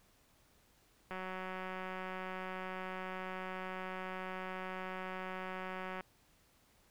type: click train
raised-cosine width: 0.5 ms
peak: -28 dBFS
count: 912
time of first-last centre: 1.11-6.008 s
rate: 186 Hz
effects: pink hiss -69 dBFS RMS until 6.9 s